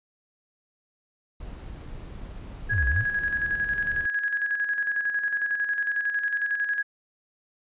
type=noise; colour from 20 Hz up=brown; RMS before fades=-39 dBFS; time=1.4-4.06 s; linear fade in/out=5 ms
type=tone with tremolo; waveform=sine; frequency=1661.2 Hz; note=G#6; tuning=in tune; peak=-22 dBFS; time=2.69-6.83 s; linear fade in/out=20 ms; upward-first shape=square; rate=11 Hz; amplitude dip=50%
type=exponential two-way sweep; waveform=sine; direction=down then up; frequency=130.3 to 58.27 to 130.3 Hz; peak=-22 dBFS; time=2.7-3.05 s; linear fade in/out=50 ms; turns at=2.87 s
effects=resampled to 8000 Hz